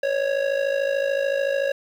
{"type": "tone with amplitude modulation", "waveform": "square", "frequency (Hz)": 553, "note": "C#5", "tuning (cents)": -4, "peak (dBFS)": -18, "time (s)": [0.03, 1.72], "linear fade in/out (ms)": 5, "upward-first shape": "sine", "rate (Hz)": 53.6, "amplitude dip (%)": 70, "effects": ["low-pass 3000 Hz 12 dB/octave", "8-bit"]}